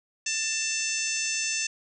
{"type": "harmonic tone", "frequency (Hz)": 889, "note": "A5", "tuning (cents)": 18, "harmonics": [2, 3, 4, 5, 6, 7, 8, 9], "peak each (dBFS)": [-38, -31, -40, -40, -34, -31, -36, -39], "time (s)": [0.26, 1.67], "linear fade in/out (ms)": 5, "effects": []}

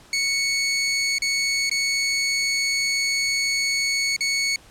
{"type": "tone with dropouts", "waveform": "20% pulse", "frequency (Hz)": 2217, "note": "C#7", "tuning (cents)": 0, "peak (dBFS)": -15, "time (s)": [0.13, 4.56], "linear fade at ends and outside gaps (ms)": 2, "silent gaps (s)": [[1.184, 1.22], [1.696, 1.713], [4.164, 4.207]], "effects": ["pink hiss -50 dBFS RMS until 4.7 s", "low-pass 10000 Hz 12 dB/octave"]}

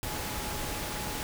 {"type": "tone in noise", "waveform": "sine", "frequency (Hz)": 844, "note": "G#5", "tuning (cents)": 28, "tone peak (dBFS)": -43, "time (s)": [0.03, 1.23], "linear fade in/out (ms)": 0, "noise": "pink", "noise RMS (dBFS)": -35, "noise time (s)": [0.03, 1.23], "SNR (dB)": -11, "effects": []}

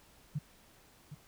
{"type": "tone with echo", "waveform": "sine", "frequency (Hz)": 148, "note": "D3", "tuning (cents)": 14, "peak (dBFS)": -31, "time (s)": [0.35, 0.39], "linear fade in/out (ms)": 10, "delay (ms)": 760, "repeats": 1, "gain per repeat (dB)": -11, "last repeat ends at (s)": 1.15, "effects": ["pink hiss -62 dBFS RMS until 1.27 s"]}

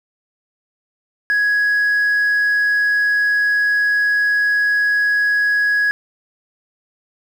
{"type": "tone", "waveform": "sine", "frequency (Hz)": 1668, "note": "G#6", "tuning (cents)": 7, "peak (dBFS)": -11, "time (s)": [1.3, 5.91], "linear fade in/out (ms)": 0, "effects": ["tanh soft clip ceiling -12 dBFS", "7-bit"]}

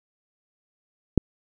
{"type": "click", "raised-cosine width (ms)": 3, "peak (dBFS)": -3, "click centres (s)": 1.177, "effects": []}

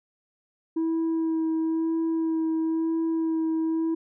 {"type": "tone with vibrato", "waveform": "sine", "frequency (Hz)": 324.2, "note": "E4", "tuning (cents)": -29, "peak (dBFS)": -20, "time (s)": [0.76, 3.95], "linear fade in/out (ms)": 10, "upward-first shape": "sine", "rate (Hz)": 1, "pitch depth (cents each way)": 15, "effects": ["tanh soft clip ceiling -22 dBFS"]}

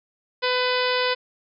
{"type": "harmonic tone", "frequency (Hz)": 501, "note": "B4", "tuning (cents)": 25, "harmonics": [1, 2, 3, 4, 5, 6, 7, 8, 9, 10], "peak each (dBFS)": [-24, -27, -29, -30, -31, -32, -32, -33, -34, -34], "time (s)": [0.42, 1.15], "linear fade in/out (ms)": 20, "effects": []}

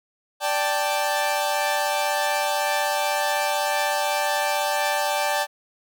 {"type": "chord", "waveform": "sawtooth", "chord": "D suspended fourth", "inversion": "none", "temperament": "equal", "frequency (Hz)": [587.3, 784, 880], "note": ["D5", "G5", "A5"], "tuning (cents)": [0, 0, 0], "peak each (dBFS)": [-22, -22, -22], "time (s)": [0.4, 5.47], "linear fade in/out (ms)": 50, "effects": []}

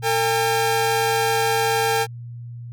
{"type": "tone pair together", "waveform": "sawtooth", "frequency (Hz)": [451.8, 805], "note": ["A4", "G5"], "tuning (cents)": [46, 46], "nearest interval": "minor seventh", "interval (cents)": 1000, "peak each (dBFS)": -17, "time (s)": [0.02, 2.07], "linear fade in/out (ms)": 50, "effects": ["added 119 Hz sine -32 dBFS peak until 2.72 s"]}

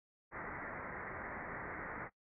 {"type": "low-pass noise", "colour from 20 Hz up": "white", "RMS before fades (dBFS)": -45, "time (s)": [0.31, 2.1], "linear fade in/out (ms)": 50, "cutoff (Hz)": 2100, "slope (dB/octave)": 96, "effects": ["noise-tail reverb RT60 0.1 s tail -19 dB re dry"]}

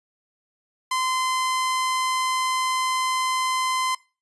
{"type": "tone", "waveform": "sawtooth", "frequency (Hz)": 1032, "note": "C6", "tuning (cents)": -24, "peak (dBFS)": -18, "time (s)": [0.91, 3.95], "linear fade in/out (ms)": 5, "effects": ["noise-tail reverb RT60 0.3 s tail -20 dB re dry", "resampled to 24000 Hz"]}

